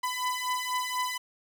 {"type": "beating tone pair", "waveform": "sawtooth", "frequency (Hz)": [1000, 1004.1], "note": ["B5", "B5"], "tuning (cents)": [21, 28], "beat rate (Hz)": 4.1, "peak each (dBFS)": -28, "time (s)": [0.03, 1.18], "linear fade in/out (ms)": 10, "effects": []}